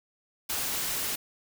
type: noise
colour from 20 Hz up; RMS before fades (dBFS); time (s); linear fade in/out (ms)
white; -31; 0.49-1.16; 10
effects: none